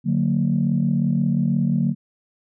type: chord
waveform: sine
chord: D augmented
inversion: none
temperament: just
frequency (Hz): 146.83 / 183.54 / 229.4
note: D3 / F#3 / A#3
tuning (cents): 0 / -14 / -28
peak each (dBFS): -21 / -21 / -21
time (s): 0.04-1.95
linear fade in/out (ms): 50
effects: tanh soft clip ceiling -9 dBFS